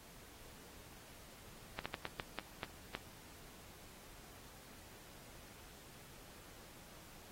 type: slowing click train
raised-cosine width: 0.3 ms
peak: -23 dBFS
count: 8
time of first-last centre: 1.79-2.95 s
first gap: 66 ms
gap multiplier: 1.3
effects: pink hiss -58 dBFS RMS until 7.31 s + AAC 48 kbps